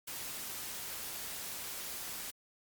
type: noise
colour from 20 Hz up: white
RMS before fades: -42 dBFS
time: 0.07-2.31 s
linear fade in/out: 10 ms
effects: Opus 48 kbps